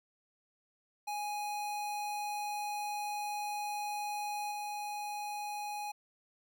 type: tone with level steps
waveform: square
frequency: 830.6 Hz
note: G#5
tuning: in tune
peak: -36 / -38 dBFS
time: 1.07-5.92 s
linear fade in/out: 10 ms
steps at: 4.51 s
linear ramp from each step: 10 ms
effects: none